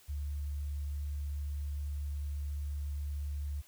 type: tone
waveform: sine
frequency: 72.3 Hz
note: D2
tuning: 27 cents flat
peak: -34 dBFS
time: 0.08-3.62 s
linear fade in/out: 20 ms
effects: white hiss -61 dBFS RMS until 3.67 s